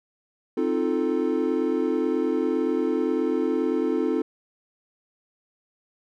triangle chord, F dominant seventh, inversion second, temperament equal, 261.6 / 311.1 / 349.2 / 440 Hz, C4 / Eb4 / F4 / A4, 0 / 0 / 0 / 0 cents, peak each -25 dBFS, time 0.57-4.22 s, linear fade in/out 5 ms, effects none

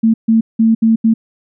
sine tone bursts at uneven times, 224.6 Hz, A3, 36 cents sharp, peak -7 dBFS, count 5, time 0.03-0.14 / 0.28-0.41 / 0.59-0.75 / 0.82-0.96 / 1.04-1.14 s, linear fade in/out 10 ms, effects none

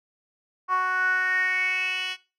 10% pulse tone with band-pass filter sweep, 370 Hz, F#4, in tune, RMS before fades -25 dBFS, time 0.68-2.17 s, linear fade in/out 50 ms, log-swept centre 1100 to 3300 Hz, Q 6.3, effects noise-tail reverb RT60 0.3 s tail -19 dB re dry

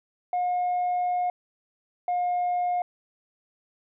sine tone pair in turn, 718 / 713.9 Hz, F5 / F5, +48 / +38 cents, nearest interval unison, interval 10 cents, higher first, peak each -21 dBFS, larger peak neither, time 0.33-1.3 / 2.08-2.82 s, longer first, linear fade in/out 2 ms, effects tanh soft clip ceiling -21 dBFS

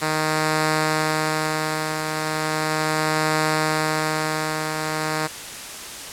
5% pulse tone with tremolo, 155.56 Hz, D#3, in tune, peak -7 dBFS, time 0.01-5.28 s, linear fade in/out 20 ms, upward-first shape triangle, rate 0.37 Hz, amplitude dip 50%, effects white hiss -34 dBFS RMS until 6.12 s + low-pass 10000 Hz 12 dB/octave

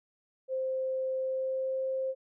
sine tone with pitch glide, 523 to 527.2 Hz, C5 to C5, -1 to +13 cents, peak -29 dBFS, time 0.48-2.15 s, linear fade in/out 50 ms, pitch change +14 cents, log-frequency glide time 1.17-1.85 s, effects none

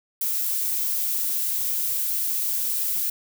violet noise, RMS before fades -25 dBFS, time 0.21-3.1 s, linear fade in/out 5 ms, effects none

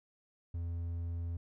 triangle tone, 85 Hz, F2, 46 cents flat, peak -33 dBFS, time 0.54-1.37 s, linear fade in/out 5 ms, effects none

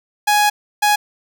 sawtooth tone bursts at uneven times, 833 Hz, G#5, 5 cents sharp, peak -8 dBFS, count 2, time 0.27-0.5 / 0.82-0.96 s, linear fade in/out 10 ms, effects none

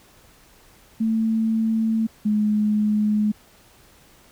sine tone pair in turn, 222.8 / 211.2 Hz, A3 / G#3, +22 / +29 cents, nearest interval minor second, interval 93 cents, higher first, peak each -18 / -17 dBFS, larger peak second, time 1-2.07 / 2.25-3.32 s, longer neither, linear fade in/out 10 ms, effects pink hiss -53 dBFS RMS until 4.31 s

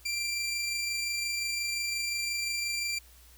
20% pulse tone with amplitude modulation, 2362 Hz, D7, 9 cents sharp, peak -24 dBFS, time 0.05-2.99 s, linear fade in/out 10 ms, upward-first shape sine, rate 25.7 Hz, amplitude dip 25%, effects added 60 Hz sine -55 dBFS peak until 3.37 s + white hiss -58 dBFS RMS until 3.37 s

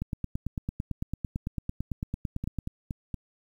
two click trains, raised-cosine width 5 ms, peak -18 / -20 dBFS, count 24 / 4, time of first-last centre 0.02-2.587 / 2.44-3.143 s, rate 8.96 / 4.27 Hz, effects 9-bit

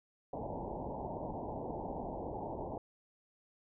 white low-pass noise, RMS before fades -41 dBFS, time 0.33-2.78 s, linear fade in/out 2 ms, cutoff 930 Hz, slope 96 dB/octave, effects none

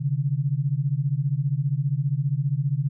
sine beating tone pair, 132.8 / 147.8 Hz, C3 / D3, +26 / +11 cents, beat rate 15 Hz, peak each -24 dBFS, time 0-2.89 s, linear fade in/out 20 ms, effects none

